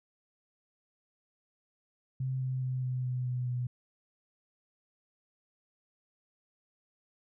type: tone with pitch steps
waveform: sine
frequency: 130.81 / 129.61 / 128.41 / 127.23 / 126.06 / 124.9 / 123.75 Hz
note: C3 / C3 / C3 / C3 / B2 / B2 / B2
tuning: 0 / -16 / -32 / -48 / +36 / +20 / +4 cents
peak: -30 dBFS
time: 2.2-3.67 s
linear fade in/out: 5 ms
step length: 210 ms
effects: none